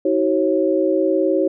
sine tone cluster, 319 / 378.2 / 546 Hz, D#4 / F#4 / C#5, +43 / +38 / -26 cents, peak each -19 dBFS, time 0.05-1.48 s, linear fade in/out 5 ms, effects none

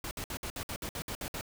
pink noise bursts, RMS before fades -38 dBFS, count 11, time 0.04-1.411 s, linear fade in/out 2 ms, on 71 ms, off 59 ms, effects none

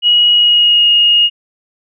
sine tone with pitch glide, 2903 to 2861 Hz, F#7 to F7, -34 to +41 cents, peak -6 dBFS, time 0.02-1.3 s, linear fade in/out 50 ms, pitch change -25 cents, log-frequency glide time 0.33-0.9 s, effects none

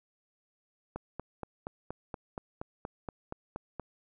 click train, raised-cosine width 1 ms, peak -23 dBFS, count 13, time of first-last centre 0.96-3.797 s, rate 4.23 Hz, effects none

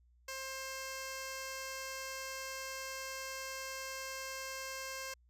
5% pulse tone with notch filter, 530 Hz, C5, 22 cents sharp, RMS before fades -43 dBFS, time 0.28-5.14 s, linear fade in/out 5 ms, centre 3600 Hz, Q 2, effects added 60 Hz sine -64 dBFS peak until 5.29 s + resampled to 32000 Hz

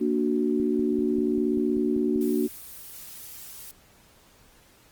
sine chord, Bb augmented, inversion none, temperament equal, 233.1 / 293.7 / 370 Hz, Bb3 / D4 / F#4, 0 / 0 / 0 cents, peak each -26 dBFS, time 0-2.48 s, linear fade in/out 20 ms
click train, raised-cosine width 3 ms, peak -26 dBFS, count 9, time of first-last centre 0.6-2.159 s, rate 5.13 Hz
blue noise, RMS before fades -42 dBFS, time 2.21-3.71 s, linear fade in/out 2 ms
effects pink hiss -57 dBFS RMS until 4.91 s + Opus 24 kbps

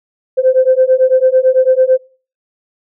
sine beating tone pair, 513 / 522 Hz, C5 / C5, -34 / -4 cents, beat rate 9 Hz, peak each -10 dBFS, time 0.37-1.98 s, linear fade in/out 20 ms, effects noise-tail reverb RT60 0.4 s tail -24 dB re dry + tanh soft clip ceiling 0 dBFS

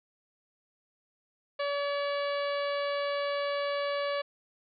harmonic tone, 570 Hz, C#5, 48 cents sharp, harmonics 1 / 2 / 3 / 4 / 5 / 6 / 7 / 8, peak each -30 / -36 / -40 / -42 / -44 / -46 / -47 / -48 dBFS, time 1.59-4.22 s, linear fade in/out 10 ms, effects none

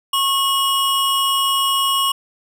square tone pair together, 1091 / 2901 Hz, C#6 / F#7, -28 / -35 cents, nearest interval octave + perfect fourth, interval 1693 cents, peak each -19 dBFS, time 0.13-2.12 s, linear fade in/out 5 ms, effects none

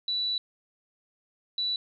sine tone pair in turn, 3951 / 3951 Hz, B7 / B7, 0 / 0 cents, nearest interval unison, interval 0 cents, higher neither, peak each -26 dBFS, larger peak neither, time 0.08-0.38 / 1.58-1.76 s, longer first, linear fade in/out 2 ms, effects none

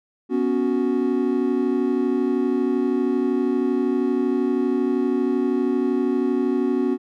triangle chord, B suspended second, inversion none, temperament equal with one note detuned, 246.9 / 279.6 / 370 Hz, B3 / C#4 / F#4, 0 / +15 / 0 cents, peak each -21 dBFS, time 0.29-6.98 s, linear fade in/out 50 ms, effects none

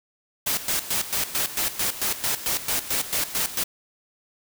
white noise with tremolo, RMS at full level -24 dBFS, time 0.46-3.64 s, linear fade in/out 10 ms, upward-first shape square, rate 4.5 Hz, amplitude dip 75%, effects none

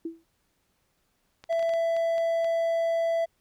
sine tone with exponential decay, 329.6 Hz, E4, in tune, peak -27 dBFS, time 0.05-0.24 s, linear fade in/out 5 ms, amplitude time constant 40 ms
clicks, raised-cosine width 0.2 ms, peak -27 dBFS, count 9, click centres 1.44 / 1.527 / 1.594 / 1.627 / 1.693 / 1.737 / 1.966 / 2.181 / 2.445 s
triangle tone, 665 Hz, E5, 15 cents sharp, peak -21 dBFS, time 1.49-3.26 s, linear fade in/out 20 ms
effects pink hiss -72 dBFS RMS until 3.4 s

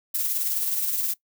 violet noise with tremolo, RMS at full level -24 dBFS, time 0.14-1.14 s, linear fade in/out 10 ms, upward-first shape sine, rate 19 Hz, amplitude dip 40%, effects noise-tail reverb RT60 0.1 s tail -20 dB re dry

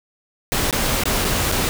pink noise with dropouts, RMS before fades -20 dBFS, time 0.52-1.69 s, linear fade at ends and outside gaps 0 ms, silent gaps 0.71-0.727 / 1.036-1.055 / 1.246-1.25 / 1.516-1.522 s, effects none

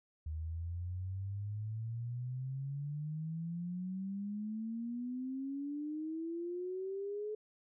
sine exponential sweep, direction up, 76.8 to 430 Hz, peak -37 dBFS, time 0.26-7.35 s, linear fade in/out 5 ms, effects none

